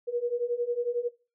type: beating tone pair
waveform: sine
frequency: 474.3 / 485.3 Hz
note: A#4 / B4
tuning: +30 / -30 cents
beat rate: 11 Hz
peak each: -31 / -29 dBFS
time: 0.07-1.09 s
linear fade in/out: 20 ms
effects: noise-tail reverb RT60 0.3 s tail -18 dB re dry